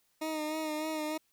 20% pulse tone with vibrato, 310 Hz, D#4, 6 cents flat, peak -28 dBFS, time 0.21-1.18 s, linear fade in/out 10 ms, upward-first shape sine, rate 3.3 Hz, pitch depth 34 cents each way, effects white hiss -73 dBFS RMS until 1.32 s

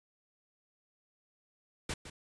pink noise with echo, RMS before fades -36 dBFS, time 1.89-1.94 s, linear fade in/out 5 ms, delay 160 ms, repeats 1, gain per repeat -11 dB, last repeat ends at 2.1 s, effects resampled to 22050 Hz

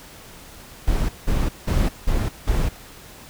brown noise bursts, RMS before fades -19 dBFS, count 5, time 0.87-2.69 s, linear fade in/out 10 ms, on 220 ms, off 180 ms, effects pink hiss -43 dBFS RMS until 3.29 s

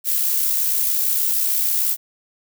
violet noise with amplitude modulation, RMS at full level -18 dBFS, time 0.04-1.97 s, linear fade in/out 50 ms, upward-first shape sine, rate 66.4 Hz, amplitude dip 35%, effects none

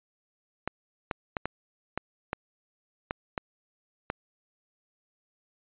clicks, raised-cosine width 0.5 ms, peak -14 dBFS, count 9, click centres 0.676 / 1.112 / 1.368 / 1.456 / 1.976 / 2.331 / 3.109 / 3.378 / 4.101 s, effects resampled to 8000 Hz

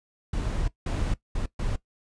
brown noise bursts at uneven times, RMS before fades -27 dBFS, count 4, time 0.33-0.68 / 0.86-1.14 / 1.35-1.46 / 1.59-1.76 s, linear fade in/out 5 ms, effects noise-tail reverb RT60 0.1 s tail -18 dB re dry + resampled to 22050 Hz

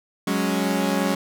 sawtooth chord, F# suspended second, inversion none, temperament equal, 185 / 207.7 / 277.2 Hz, F#3 / G#3 / C#4, 0 / 0 / 0 cents, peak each -21 dBFS, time 0.27-1.15 s, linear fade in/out 5 ms, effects none

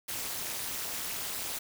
white noise with amplitude modulation, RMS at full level -32 dBFS, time 0.08-1.59 s, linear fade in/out 10 ms, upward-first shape sine, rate 224 Hz, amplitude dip 100%, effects none

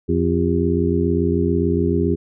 harmonic tone with a mistuned harmonic, 87 Hz, F2, 6 cents flat, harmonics 1 / 2 / 3 / 4 / 5, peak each -22 / -22 / -22 / -22 / -22 dBFS, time 0.08-2.16 s, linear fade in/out 20 ms, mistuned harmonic 5, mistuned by -120 cents, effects none

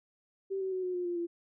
sine tone with pitch steps, 387.8 / 379.8 / 372 / 364.3 / 356.8 / 349.5 / 342.3 Hz, G4 / F#4 / F#4 / F#4 / F4 / F4 / F4, -19 / +45 / +9 / -27 / +37 / +1 / -35 cents, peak -31 dBFS, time 0.5-1.27 s, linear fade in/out 20 ms, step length 110 ms, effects none

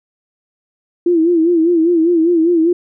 sine tone with vibrato, 335.5 Hz, E4, 31 cents sharp, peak -9 dBFS, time 1.06-2.73 s, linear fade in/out 5 ms, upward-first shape sine, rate 5 Hz, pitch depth 94 cents each way, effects none

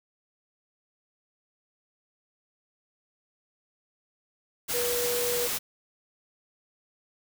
sine tone in noise, 484.3 Hz, B4, 34 cents flat, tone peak -28 dBFS, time 4.73-5.48 s, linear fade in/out 20 ms, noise white, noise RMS -30 dBFS, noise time 4.68-5.59 s, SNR -1 dB, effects none

